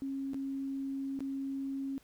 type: tone with dropouts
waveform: sine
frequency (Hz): 272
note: C#4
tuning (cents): -33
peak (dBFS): -34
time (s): 0.02-1.98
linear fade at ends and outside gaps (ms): 0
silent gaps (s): 0.334-0.344 / 1.191-1.205
effects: pink hiss -65 dBFS RMS until 2.03 s